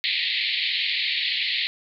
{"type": "band-pass noise", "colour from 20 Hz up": "white", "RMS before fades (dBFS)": -25, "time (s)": [0.04, 1.67], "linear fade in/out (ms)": 0, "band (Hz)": [1900, 4400], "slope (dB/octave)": 96, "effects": []}